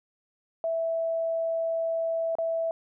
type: tone with dropouts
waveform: sine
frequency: 658 Hz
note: E5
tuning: 3 cents flat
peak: -25 dBFS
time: 0.64-2.71 s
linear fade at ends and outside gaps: 1 ms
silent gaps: 2.353-2.385 s
effects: none